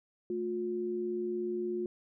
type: tone pair together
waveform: sine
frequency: 220 / 356.7 Hz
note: A3 / F4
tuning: 0 / +37 cents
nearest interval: minor sixth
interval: 837 cents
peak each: -39 / -32 dBFS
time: 0.3-1.86 s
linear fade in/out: 2 ms
effects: none